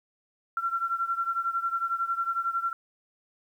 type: beating tone pair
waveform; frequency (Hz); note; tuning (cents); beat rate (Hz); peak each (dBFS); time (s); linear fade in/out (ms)
sine; 1358 / 1369; F6 / F6; -49 / -35; 11; -28 / -31; 0.57-2.73; 2
effects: 10-bit